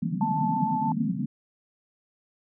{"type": "band-pass noise", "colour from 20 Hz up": "white", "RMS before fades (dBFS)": -28, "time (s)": [0.02, 1.26], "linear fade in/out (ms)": 5, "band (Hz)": [140, 260], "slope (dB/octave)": 96}
{"type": "tone with vibrato", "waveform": "sine", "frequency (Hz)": 878, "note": "A5", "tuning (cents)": -4, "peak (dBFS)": -25, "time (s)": [0.21, 0.92], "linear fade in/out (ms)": 2, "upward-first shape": "square", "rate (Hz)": 6.5, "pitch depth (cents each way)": 12}
{"effects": []}